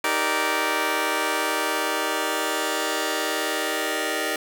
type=chord; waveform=10% pulse; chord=Eb major seventh; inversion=none; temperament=just; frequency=311.1 / 388.9 / 466.7 / 583.4 Hz; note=Eb4 / G4 / Bb4 / D5; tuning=0 / -14 / +2 / -12 cents; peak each=-20 dBFS; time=0.04-4.36 s; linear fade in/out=2 ms; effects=none